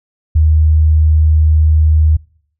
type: tone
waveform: sine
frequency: 77.78 Hz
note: D#2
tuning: in tune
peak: -6 dBFS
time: 0.35-2.17 s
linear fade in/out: 10 ms
effects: noise-tail reverb RT60 0.6 s tail -25 dB re dry